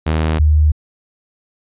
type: tone pair in turn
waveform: sawtooth / sine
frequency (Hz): 78.8 / 76.12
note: D#2 / D#2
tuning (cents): +23 / -37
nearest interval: minor second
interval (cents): 60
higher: first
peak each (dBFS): -10 / -8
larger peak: second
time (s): 0.06-0.39 / 0.39-0.72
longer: neither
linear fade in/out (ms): 10
effects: resampled to 8000 Hz